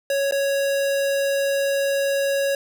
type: tone with dropouts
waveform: square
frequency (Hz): 554.4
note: C#5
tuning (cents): 0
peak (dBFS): -20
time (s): 0.1-2.55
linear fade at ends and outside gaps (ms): 2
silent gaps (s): 0.311-0.322
effects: none